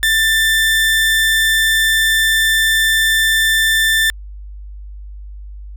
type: tone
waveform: 30% pulse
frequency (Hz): 1777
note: A6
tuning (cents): +17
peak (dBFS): -9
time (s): 0.03-4.1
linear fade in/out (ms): 0
effects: added 50 Hz sine -29 dBFS peak until 5.76 s